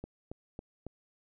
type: click train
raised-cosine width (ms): 2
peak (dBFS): -27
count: 4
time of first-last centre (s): 0.04-0.866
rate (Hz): 3.63
effects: none